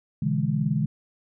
sine chord, E dominant seventh, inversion second, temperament equal with one note detuned, 124.62 / 146.83 / 164.81 / 207.7 Hz, B2 / D3 / E3 / G#3, +16 / 0 / 0 / 0 cents, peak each -30 / -25 / -28 / -27 dBFS, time 0.22-0.86 s, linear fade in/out 5 ms, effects none

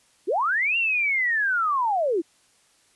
sine linear two-way sweep, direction up then down, 300.6 to 2794 to 300.6 Hz, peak -20 dBFS, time 0.27-2.22 s, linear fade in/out 20 ms, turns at 0.77 s, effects white hiss -61 dBFS RMS until 2.95 s + resampled to 24000 Hz

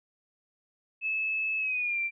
sine tone with pitch glide, 2603 to 2360 Hz, E7 to D7, -22 to +8 cents, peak -27 dBFS, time 1.01-2.11 s, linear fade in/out 50 ms, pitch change -170 cents, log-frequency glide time 1.58-2 s, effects none

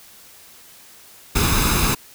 pink noise with comb filter, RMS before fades -18 dBFS, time 1.35-1.95 s, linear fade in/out 10 ms, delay 0.79 ms, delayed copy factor +0.6, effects white hiss -46 dBFS RMS until 2.14 s

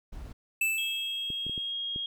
brown noise, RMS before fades -41 dBFS, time 0.12-0.33 s, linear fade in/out 10 ms
square tone with exponential decay, 2637 Hz, E7, in tune, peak -24 dBFS, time 0.61-1.72 s, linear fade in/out 5 ms, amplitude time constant 240 ms
sine tone, 3263 Hz, G#7, 31 cents flat, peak -31 dBFS, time 0.78-2.06 s, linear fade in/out 2 ms
clicks, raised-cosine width 3 ms, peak -28 dBFS, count 5, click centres 1.303 / 1.466 / 1.496 / 1.578 / 1.961 s
effects none

